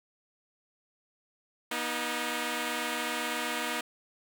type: tone pair together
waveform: 5% pulse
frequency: 241.8 / 313.1 Hz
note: B3 / D#4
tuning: -36 / +11 cents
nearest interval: major third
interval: 447 cents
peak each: -22 / -22 dBFS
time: 1.71-3.81 s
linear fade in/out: 5 ms
effects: none